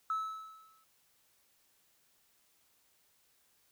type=tone with exponential decay; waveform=triangle; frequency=1301 Hz; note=E6; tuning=23 cents flat; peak=-26 dBFS; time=0.1-0.84 s; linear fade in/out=2 ms; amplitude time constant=160 ms; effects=tanh soft clip ceiling -28 dBFS + white hiss -71 dBFS RMS until 3.71 s